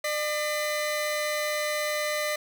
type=tone pair together; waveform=sawtooth; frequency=600.8 / 2021 Hz; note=D5 / B6; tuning=+39 / +39 cents; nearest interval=octave + major sixth; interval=2100 cents; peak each=-24 / -28 dBFS; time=0.04-2.36 s; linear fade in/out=5 ms; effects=none